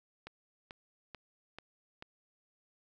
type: click train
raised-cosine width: 0.3 ms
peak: -29 dBFS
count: 5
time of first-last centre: 0.27-2.024 s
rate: 2.28 Hz
effects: none